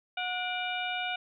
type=harmonic tone with a mistuned harmonic; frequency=729 Hz; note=F#5; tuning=26 cents flat; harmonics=1 / 2 / 3 / 4 / 5; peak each=-35 / -37 / -36 / -38 / -41 dBFS; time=0.17-1.16 s; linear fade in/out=5 ms; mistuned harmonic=3; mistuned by=+130 cents; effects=none